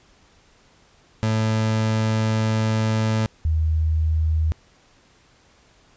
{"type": "tone pair in turn", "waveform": ["30% pulse", "sine"], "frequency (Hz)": [110, 79.13], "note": ["A2", "D#2"], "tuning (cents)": [0, 30], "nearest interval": "tritone", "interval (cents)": 570, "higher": "first", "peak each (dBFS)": [-16, -17], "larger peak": "first", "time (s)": [[1.23, 3.26], [3.45, 4.52]], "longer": "first", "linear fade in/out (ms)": 0, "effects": ["pink hiss -56 dBFS RMS until 5.96 s", "resampled to 16000 Hz"]}